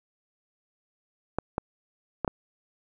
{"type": "clicks", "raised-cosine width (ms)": 1, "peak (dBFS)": -12, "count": 4, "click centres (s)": [1.386, 1.581, 2.247, 2.278], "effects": []}